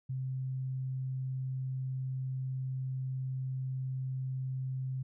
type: tone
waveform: sine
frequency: 130.81 Hz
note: C3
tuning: in tune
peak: -33 dBFS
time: 0.09-5.03 s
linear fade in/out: 10 ms
effects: none